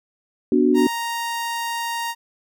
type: chord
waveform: sine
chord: B minor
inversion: none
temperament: equal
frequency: 246.9 / 293.7 / 370 Hz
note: B3 / D4 / F#4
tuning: 0 / 0 / 0 cents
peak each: -18 dBFS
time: 0.52-0.87 s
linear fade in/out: 2 ms
type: tone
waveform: sawtooth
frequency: 932.3 Hz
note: A#5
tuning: in tune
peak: -20 dBFS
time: 0.74-2.15 s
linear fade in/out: 50 ms
effects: none